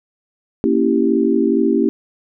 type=chord; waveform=sine; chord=A# diminished seventh; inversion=none; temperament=equal; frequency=233.1 / 277.2 / 329.6 / 392 Hz; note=A#3 / C#4 / E4 / G4; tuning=0 / 0 / 0 / 0 cents; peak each=-18 dBFS; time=0.64-1.89 s; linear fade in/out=0 ms; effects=none